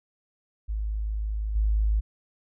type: tone with level steps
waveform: sine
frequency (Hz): 52.9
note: G#1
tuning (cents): +33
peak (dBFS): -26 / -20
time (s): 0.68-2.01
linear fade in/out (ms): 20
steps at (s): 1.55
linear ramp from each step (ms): 10
effects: none

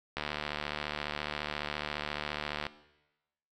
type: click train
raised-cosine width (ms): 0.3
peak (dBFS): -17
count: 187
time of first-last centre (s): 0.17-2.667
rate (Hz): 74.5
effects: noise-tail reverb RT60 1.0 s tail -17 dB re dry

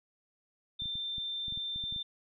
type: tone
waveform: sine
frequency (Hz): 3575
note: A7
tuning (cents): +27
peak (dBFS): -34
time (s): 0.79-2.03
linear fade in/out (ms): 10
type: clicks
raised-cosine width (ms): 5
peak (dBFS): -35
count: 11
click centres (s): 0.821 / 0.857 / 0.955 / 1.182 / 1.482 / 1.524 / 1.575 / 1.76 / 1.839 / 1.925 / 1.962
effects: none

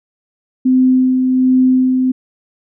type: tone with tremolo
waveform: sine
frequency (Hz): 257.1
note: C4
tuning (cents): -30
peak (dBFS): -7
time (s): 0.65-2.12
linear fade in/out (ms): 10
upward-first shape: sine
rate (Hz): 1.3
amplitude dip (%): 35
effects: none

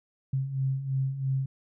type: beating tone pair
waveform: sine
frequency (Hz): 131.8 / 134.8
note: C3 / C#3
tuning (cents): +13 / -48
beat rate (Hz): 3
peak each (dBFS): -33 / -27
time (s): 0.33-1.46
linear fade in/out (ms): 5
effects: none

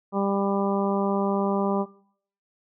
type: harmonic tone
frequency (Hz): 198.2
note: G3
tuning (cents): +19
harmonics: 1 / 2 / 3 / 4 / 5 / 6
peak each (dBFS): -25 / -28 / -30 / -31 / -32 / -33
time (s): 0.12-1.86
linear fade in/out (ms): 50
effects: noise-tail reverb RT60 0.6 s tail -20 dB re dry

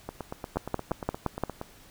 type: two click trains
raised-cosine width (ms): 1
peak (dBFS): -20 / -12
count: 14 / 6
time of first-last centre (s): 0.09-1.614 / 0.57-1.437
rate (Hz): 8.53 / 5.77
effects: pink hiss -54 dBFS RMS until 1.9 s

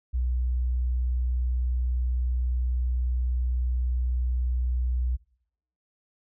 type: tone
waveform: sine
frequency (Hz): 61.8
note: B1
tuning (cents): +2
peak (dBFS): -23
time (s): 0.13-5.17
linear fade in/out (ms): 20
effects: noise-tail reverb RT60 0.7 s tail -24 dB re dry

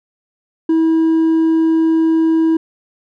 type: tone with hard clipping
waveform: sine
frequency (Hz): 323.6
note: E4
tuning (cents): -32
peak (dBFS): -11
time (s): 0.69-2.57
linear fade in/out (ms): 5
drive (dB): 2
effects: none

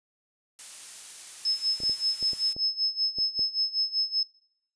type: noise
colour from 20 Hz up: blue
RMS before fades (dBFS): -40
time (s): 0.59-2.53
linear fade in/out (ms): 0
type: tone with tremolo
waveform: sine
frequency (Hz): 5200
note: E8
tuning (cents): -24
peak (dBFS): -22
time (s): 1.45-4.23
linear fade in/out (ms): 2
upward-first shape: sine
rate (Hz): 5.2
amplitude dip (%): 90
type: clicks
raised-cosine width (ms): 2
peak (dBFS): -29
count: 8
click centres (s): 1.803 / 1.835 / 1.896 / 2.227 / 2.333 / 2.565 / 3.186 / 3.393
effects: noise-tail reverb RT60 0.7 s tail -22 dB re dry + resampled to 22050 Hz

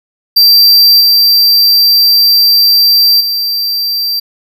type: tone with level steps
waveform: square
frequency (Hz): 4699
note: D8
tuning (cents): 0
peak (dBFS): -3 / -5 / -12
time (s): 0.36-4.2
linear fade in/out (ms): 10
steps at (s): 1 / 3.2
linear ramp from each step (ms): 10
effects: none

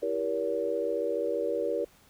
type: chord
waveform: sine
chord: E diminished seventh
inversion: none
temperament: just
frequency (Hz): 329.6 / 395.6 / 474.7 / 569.6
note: E4 / G4 / Bb4 / Db5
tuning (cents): 0 / +16 / +31 / +47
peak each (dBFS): -36 / -34 / -30 / -32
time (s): 0.02-1.85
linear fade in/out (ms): 10
effects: pink hiss -60 dBFS RMS until 2.09 s

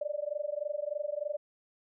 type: tone with amplitude modulation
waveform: sine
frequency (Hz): 591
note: D5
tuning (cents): +11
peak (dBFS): -28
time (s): 0.01-1.37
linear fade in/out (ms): 5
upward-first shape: sine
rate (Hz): 23.3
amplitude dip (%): 95
effects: none

